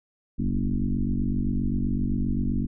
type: tone with frequency modulation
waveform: sine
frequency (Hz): 124.7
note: B2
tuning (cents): +17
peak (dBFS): -22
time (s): 0.38-2.67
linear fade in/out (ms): 20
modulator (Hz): 47.7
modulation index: 3.2
effects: none